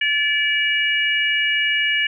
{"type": "harmonic tone", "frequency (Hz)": 578, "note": "D5", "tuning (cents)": -28, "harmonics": [3, 4, 5], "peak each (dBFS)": [-21, -21, -21], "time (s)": [0.01, 2.07], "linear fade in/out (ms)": 5, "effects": []}